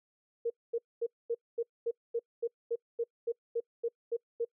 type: tone bursts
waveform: sine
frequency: 466.2 Hz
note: A#4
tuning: in tune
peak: -28 dBFS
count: 15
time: 0.45-4.45 s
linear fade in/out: 10 ms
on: 52 ms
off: 230 ms
effects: noise-tail reverb RT60 0.1 s tail -26 dB re dry